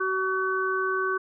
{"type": "harmonic tone", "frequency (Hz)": 378.2, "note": "F#4", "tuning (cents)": 38, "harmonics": [1, 3, 4], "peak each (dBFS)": [-28, -28, -28], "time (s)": [0, 1.18], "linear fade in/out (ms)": 10, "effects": []}